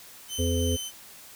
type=tone with tremolo; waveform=20% pulse; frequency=3062 Hz; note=G7; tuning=41 cents flat; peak=-26 dBFS; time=0.28-0.92 s; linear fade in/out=50 ms; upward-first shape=triangle; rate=2.8 Hz; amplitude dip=30%
type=harmonic tone; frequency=85 Hz; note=F2; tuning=46 cents flat; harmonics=1 / 3 / 5 / 6; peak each=-25 / -30 / -32 / -33 dBFS; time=0.38-0.77 s; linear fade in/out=20 ms
effects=white hiss -48 dBFS RMS until 1.35 s